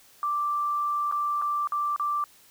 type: tone with dropouts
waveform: sine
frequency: 1174.7 Hz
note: D6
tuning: in tune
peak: -24 dBFS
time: 0.23-2.24 s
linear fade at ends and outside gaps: 1 ms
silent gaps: 1.114-1.123 / 1.416-1.421 / 1.673-1.721 / 1.962-1.997 s
effects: white hiss -56 dBFS RMS until 2.5 s